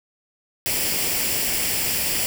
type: noise with comb filter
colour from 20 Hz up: white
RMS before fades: -23 dBFS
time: 0.66-2.26 s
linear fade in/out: 0 ms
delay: 0.39 ms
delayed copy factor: +0.55
effects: none